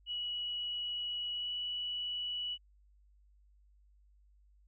sine tone with pitch glide, 2927 to 2946 Hz, F#7 to F#7, -19 to -8 cents, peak -35 dBFS, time 0.06-2.58 s, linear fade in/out 50 ms, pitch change +11 cents, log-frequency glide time 1.34-1.5 s, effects added 50 Hz sine -62 dBFS peak until 4.67 s

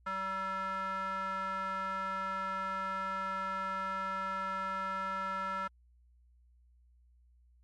square tone with band-pass filter, 191.5 Hz, G3, 40 cents flat, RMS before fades -36 dBFS, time 0.06-5.68 s, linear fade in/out 10 ms, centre 1300 Hz, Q 4.3, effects added 60 Hz sine -61 dBFS peak until 7.63 s + MP3 48 kbps

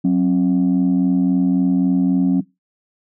sine tone pair together, 185 / 268.7 Hz, F#3 / C4, 0 / +46 cents, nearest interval tritone, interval 646 cents, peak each -14 dBFS, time 0.04-2.41 s, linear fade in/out 10 ms, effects noise-tail reverb RT60 0.2 s tail -19 dB re dry + tanh soft clip ceiling -9 dBFS

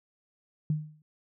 sine tone with exponential decay, 153 Hz, D#3, 29 cents flat, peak -22 dBFS, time 0.7-1.02 s, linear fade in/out 2 ms, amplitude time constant 68 ms, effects none

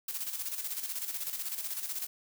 blue noise with tremolo, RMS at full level -35 dBFS, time 0.08-2.07 s, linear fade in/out 5 ms, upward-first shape square, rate 16 Hz, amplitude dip 55%, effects none

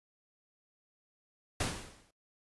pink noise with exponential decay, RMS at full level -30 dBFS, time 1.6-2.11 s, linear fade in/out 5 ms, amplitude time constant 110 ms, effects noise-tail reverb RT60 0.2 s tail -25 dB re dry + resampled to 24000 Hz

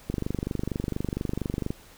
click train, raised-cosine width 3 ms, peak -15 dBFS, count 40, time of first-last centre 0.1-1.705 s, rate 24.3 Hz, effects pink hiss -52 dBFS RMS until 1.97 s

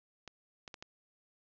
clicks, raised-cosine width 0.2 ms, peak -28 dBFS, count 4, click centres 0.277 / 0.678 / 0.742 / 0.825 s, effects resampled to 16000 Hz + 11-bit

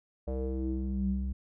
square tone with low-pass filter sweep, 65.4 Hz, C2, in tune, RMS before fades -32 dBFS, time 0.27-1.33 s, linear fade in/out 10 ms, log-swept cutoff 570 to 140 Hz, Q 5.4, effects none

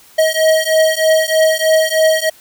square beating tone pair, 633 / 636.2 Hz, D#5 / D#5, +30 / +38 cents, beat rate 3.2 Hz, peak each -14 / -14 dBFS, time 0.18-2.3 s, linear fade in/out 10 ms, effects white hiss -45 dBFS RMS until 2.4 s

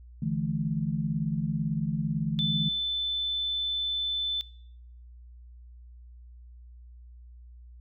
sine chord, D suspended second, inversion none, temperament equal with one note detuned, 146.83 / 164.81 / 215.6 Hz, D3 / E3 / A3, 0 / 0 / -35 cents, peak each -31 / -30 / -31 dBFS, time 0.22-2.69 s, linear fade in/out 5 ms
sine tone, 3520 Hz, A7, in tune, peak -26 dBFS, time 2.39-4.41 s, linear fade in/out 0 ms
effects noise-tail reverb RT60 0.7 s tail -23 dB re dry + added 60 Hz sine -46 dBFS peak until 7.8 s

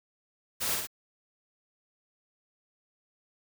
white noise with echo, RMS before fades -31 dBFS, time 0.6-0.76 s, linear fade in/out 20 ms, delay 56 ms, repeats 2, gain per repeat -3 dB, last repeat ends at 0.872 s, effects none

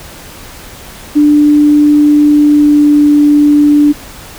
sine tone with pitch glide, 295.6 to 293.6 Hz, D4 to D4, +11 to 0 cents, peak -3 dBFS, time 1.15-3.93 s, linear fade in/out 20 ms, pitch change -11 cents, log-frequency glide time 2.28-3.13 s, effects pink hiss -31 dBFS RMS until 4.38 s

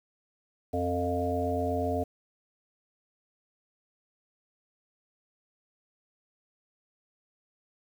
harmonic tone with a mistuned harmonic, 88 Hz, F2, 14 cents sharp, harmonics 1 / 3 / 5 / 7 / 8, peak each -33 / -33 / -33 / -33 / -33 dBFS, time 0.73-2.04 s, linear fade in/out 10 ms, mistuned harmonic 5, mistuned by +19 cents, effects 9-bit

